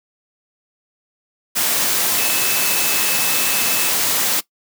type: tone in noise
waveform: sine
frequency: 2603 Hz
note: E7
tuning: 22 cents flat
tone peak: -26 dBFS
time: 2.17-3.91 s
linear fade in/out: 20 ms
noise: white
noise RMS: -18 dBFS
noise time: 1.55-4.41 s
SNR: -11 dB
effects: noise-tail reverb RT60 0.1 s tail -19 dB re dry + high-pass 150 Hz 12 dB/octave